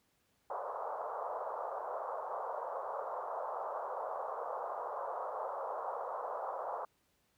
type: band-pass noise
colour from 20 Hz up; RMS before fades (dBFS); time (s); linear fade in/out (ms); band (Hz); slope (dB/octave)
pink; -40; 0.5-6.85; 2; 500 to 1200; 48
effects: pink hiss -75 dBFS RMS until 7.37 s + high-pass 60 Hz 12 dB/octave